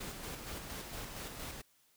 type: noise with tremolo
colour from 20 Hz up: pink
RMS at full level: -43 dBFS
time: 0-1.62 s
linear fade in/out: 10 ms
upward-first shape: square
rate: 4.3 Hz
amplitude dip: 35%
effects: white hiss -70 dBFS RMS until 1.96 s